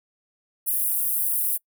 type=high-pass noise; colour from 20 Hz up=pink; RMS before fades=-24 dBFS; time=0.66-1.58 s; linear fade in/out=20 ms; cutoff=10000 Hz; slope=48 dB/octave; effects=noise-tail reverb RT60 0.1 s tail -26 dB re dry